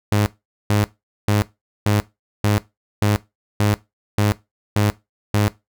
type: tone bursts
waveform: sawtooth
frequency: 103.83 Hz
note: G#2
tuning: in tune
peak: -11 dBFS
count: 10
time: 0.12-5.48 s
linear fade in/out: 0 ms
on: 140 ms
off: 440 ms
effects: noise-tail reverb RT60 0.2 s tail -18 dB re dry